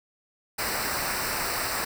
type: noise with comb filter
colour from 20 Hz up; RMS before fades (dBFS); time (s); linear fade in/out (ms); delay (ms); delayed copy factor
pink; -29; 0.58-1.85; 10; 0.3; -0.75
effects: none